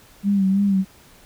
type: tone with vibrato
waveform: sine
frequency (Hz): 196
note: G3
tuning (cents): 0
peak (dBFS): -15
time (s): 0.23-0.85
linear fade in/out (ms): 50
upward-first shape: sine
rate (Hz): 3.1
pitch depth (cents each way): 53
effects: pink hiss -50 dBFS RMS until 1.25 s